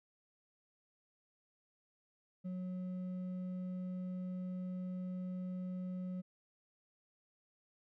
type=tone with hard clipping; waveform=sine; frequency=182.9 Hz; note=F#3; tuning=20 cents flat; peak=-40 dBFS; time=2.44-6.22 s; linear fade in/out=20 ms; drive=4 dB; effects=none